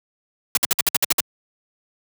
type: noise bursts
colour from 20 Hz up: white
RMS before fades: -17 dBFS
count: 9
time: 0.55-1.204 s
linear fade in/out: 2 ms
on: 22 ms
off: 57 ms
effects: high-pass 100 Hz 12 dB/octave